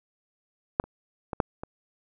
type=clicks; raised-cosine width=1 ms; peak=-7 / -29 / -17 / -7 / -21 dBFS; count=5; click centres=0.799 / 0.84 / 1.332 / 1.402 / 1.635 s; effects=none